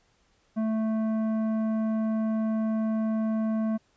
triangle tone with tanh clipping, 220 Hz, A3, in tune, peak -26 dBFS, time 0.56-3.78 s, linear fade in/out 20 ms, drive 15 dB, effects pink hiss -67 dBFS RMS until 3.96 s + resampled to 16000 Hz

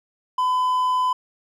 triangle tone, 1009 Hz, B5, 37 cents sharp, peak -16 dBFS, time 0.38-1.13 s, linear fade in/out 5 ms, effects none

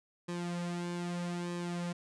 sawtooth tone with flanger, 174.5 Hz, F3, 1 cent flat, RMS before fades -37 dBFS, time 0.28-1.93 s, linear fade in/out 10 ms, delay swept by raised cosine 1.4 to 4.2 ms, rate 0.8 Hz, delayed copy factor -0.65, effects resampled to 22050 Hz

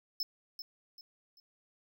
square tone with echo, 5250 Hz, E8, 8 cents flat, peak -32 dBFS, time 0.2-0.23 s, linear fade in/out 2 ms, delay 390 ms, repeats 3, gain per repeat -9 dB, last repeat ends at 1.4 s, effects none

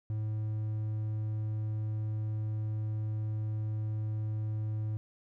triangle tone, 107.9 Hz, A2, 33 cents flat, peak -29 dBFS, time 0.1-4.97 s, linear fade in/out 0 ms, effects none

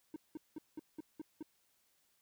triangle tone bursts, 310 Hz, D#4, 6 cents flat, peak -39 dBFS, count 7, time 0.14-1.427 s, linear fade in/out 2 ms, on 21 ms, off 190 ms, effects white hiss -75 dBFS RMS until 2.21 s

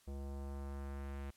square tone with low-pass filter sweep, 69.4 Hz, C#2, 3 cents sharp, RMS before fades -44 dBFS, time 0.07-1.31 s, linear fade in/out 10 ms, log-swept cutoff 590 to 2500 Hz, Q 1.1, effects white hiss -69 dBFS RMS until 1.36 s + low-pass 12000 Hz 12 dB/octave

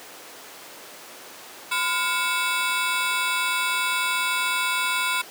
20% pulse ring-modulated tone, 1216 Hz, D#6, 40 cents flat, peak -14 dBFS, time 1.71-5.22 s, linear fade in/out 10 ms, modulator 203 Hz, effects pink hiss -41 dBFS RMS until 5.3 s + high-pass 400 Hz 12 dB/octave

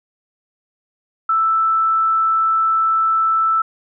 sine tone, 1321 Hz, E6, 3 cents sharp, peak -13 dBFS, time 1.29-3.62 s, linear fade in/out 5 ms, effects none

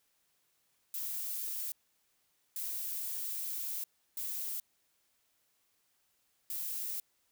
violet noise bursts at uneven times, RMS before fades -38 dBFS, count 4, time 0.94-1.72 / 2.56-3.84 / 4.17-4.6 / 6.5-7 s, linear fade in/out 2 ms, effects white hiss -75 dBFS RMS until 7.31 s

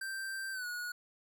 square tone with pitch glide, 1568 to 1454.6 Hz, G6 to F#6, 0 to -30 cents, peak -38 dBFS, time 0.01-0.92 s, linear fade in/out 5 ms, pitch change -130 cents, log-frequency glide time 0.52-0.66 s, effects none

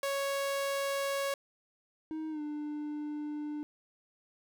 sawtooth tone, 554.4 Hz, C#5, in tune, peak -27 dBFS, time 0.03-1.34 s, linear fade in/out 2 ms
triangle tone with pitch glide, 314.4 to 298.1 Hz, D#4 to D4, +18 to +26 cents, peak -33 dBFS, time 2.11-3.63 s, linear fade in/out 0 ms, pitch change -92 cents, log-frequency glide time 2.3-2.41 s
effects none

